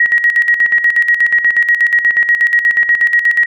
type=tone with tremolo; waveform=sine; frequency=1900 Hz; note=A#6; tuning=33 cents sharp; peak=-6 dBFS; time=0-3.46 s; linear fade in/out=5 ms; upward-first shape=square; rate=8.3 Hz; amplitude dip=65%; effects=none